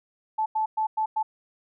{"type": "tone bursts at uneven times", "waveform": "sine", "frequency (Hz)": 871, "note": "A5", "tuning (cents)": -18, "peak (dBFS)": -22, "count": 5, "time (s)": [[0.38, 0.46], [0.55, 0.66], [0.77, 0.87], [0.97, 1.06], [1.16, 1.23]], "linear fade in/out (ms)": 10, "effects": []}